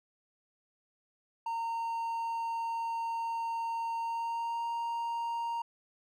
triangle tone with pitch glide, 919 to 931.3 Hz, A#5 to A#5, -25 to -2 cents, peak -30 dBFS, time 1.46-5.62 s, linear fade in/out 5 ms, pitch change +23 cents, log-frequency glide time 3.96-4.66 s, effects none

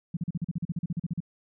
sine tone bursts, 169.7 Hz, F3, 49 cents flat, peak -26 dBFS, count 16, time 0.14-1.204 s, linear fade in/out 5 ms, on 29 ms, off 40 ms, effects none

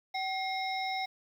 harmonic tone with a mistuned harmonic, 763 Hz, G5, 47 cents flat, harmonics 1 / 3 / 5 / 7, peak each -33 / -37 / -41 / -43 dBFS, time 0.14-1.06 s, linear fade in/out 10 ms, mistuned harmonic 3, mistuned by -120 cents, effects 10-bit

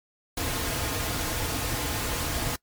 pink noise with comb filter, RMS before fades -29 dBFS, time 0.37-2.56 s, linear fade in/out 5 ms, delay 5.2 ms, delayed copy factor -0.5, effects noise-tail reverb RT60 0.1 s tail -23 dB re dry + MP3 96 kbps

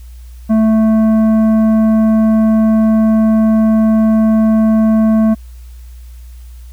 sine tone with tanh clipping, 220 Hz, A3, in tune, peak -9 dBFS, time 0.49-5.35 s, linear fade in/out 20 ms, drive 10 dB, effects added 60 Hz sine -30 dBFS peak until 6.72 s + white hiss -50 dBFS RMS until 6.72 s

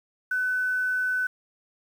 sine tone with quantisation, 1505 Hz, F#6, 29 cents sharp, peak -23 dBFS, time 0.31-1.27 s, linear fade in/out 5 ms, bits 8, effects none

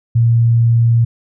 sine tone, 116.54 Hz, A#2, in tune, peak -8 dBFS, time 0.15-1.05 s, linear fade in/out 10 ms, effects none

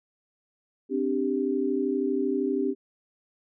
sine chord, C suspended second, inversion none, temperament just, 261.6 / 294.3 / 392.4 Hz, C4 / D4 / G4, 0 / +4 / +2 cents, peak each -28 / -29 / -27 dBFS, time 0.89-2.75 s, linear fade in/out 50 ms, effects none

